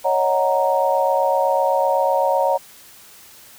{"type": "chord", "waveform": "sine", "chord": "D# minor seventh", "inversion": "third", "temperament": "equal", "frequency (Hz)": [554.4, 622.3, 740, 932.3], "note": ["C#5", "D#5", "F#5", "A#5"], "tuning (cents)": [0, 0, 0, 0], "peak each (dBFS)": [-19, -23, -22, -20], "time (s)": [0.04, 2.58], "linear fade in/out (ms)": 20, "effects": ["white hiss -45 dBFS RMS until 3.58 s"]}